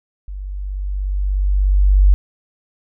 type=tone with level ramp; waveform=sine; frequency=48.37 Hz; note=G1; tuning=22 cents flat; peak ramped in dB=-26 to -6 dBFS; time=0.28-2.14 s; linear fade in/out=0 ms; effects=none